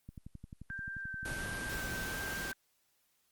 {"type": "click train", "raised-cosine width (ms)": 5, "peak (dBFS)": -34, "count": 23, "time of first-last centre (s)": [0.09, 2.02], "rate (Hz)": 11.4}
{"type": "tone with vibrato", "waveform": "sine", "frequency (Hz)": 1567, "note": "G6", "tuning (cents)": -1, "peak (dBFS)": -39, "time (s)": [0.7, 2.53], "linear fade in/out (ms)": 0, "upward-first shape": "square", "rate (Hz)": 1.4, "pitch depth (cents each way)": 13}
{"type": "noise", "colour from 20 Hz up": "pink", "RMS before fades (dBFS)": -41, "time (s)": [1.25, 2.52], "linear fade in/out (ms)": 5}
{"effects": ["white hiss -75 dBFS RMS until 3.31 s", "Opus 32 kbps"]}